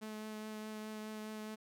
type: tone with vibrato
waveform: sawtooth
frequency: 215.5 Hz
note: A3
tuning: 36 cents flat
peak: -39 dBFS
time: 0.01-1.56 s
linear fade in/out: 20 ms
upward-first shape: triangle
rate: 4.8 Hz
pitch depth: 13 cents each way
effects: none